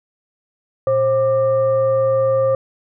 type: tone with frequency modulation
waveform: sine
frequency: 533 Hz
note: C5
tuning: 32 cents sharp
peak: -13 dBFS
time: 0.87-2.55 s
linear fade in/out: 2 ms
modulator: 651 Hz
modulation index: 0.42
effects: none